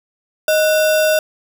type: tone with sample-and-hold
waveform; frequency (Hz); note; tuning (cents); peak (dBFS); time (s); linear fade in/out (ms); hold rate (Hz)
sine; 622.3; D#5; 0; -11; 0.48-1.19; 2; 2100
effects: none